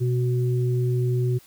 sine tone pair together, 124.19 / 370 Hz, B2 / F#4, +10 / 0 cents, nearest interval octave + perfect fifth, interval 1890 cents, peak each -20 / -28 dBFS, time 0-1.39 s, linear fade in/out 20 ms, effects white hiss -53 dBFS RMS until 1.46 s

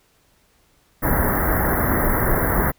pink band-stop noise, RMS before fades -19 dBFS, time 1.02-2.72 s, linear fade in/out 20 ms, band 2000 to 11000 Hz, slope 96 dB/octave, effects pink hiss -60 dBFS RMS until 2.78 s

